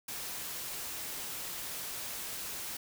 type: noise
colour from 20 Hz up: white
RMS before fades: -40 dBFS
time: 0.08-2.77 s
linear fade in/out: 5 ms
effects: none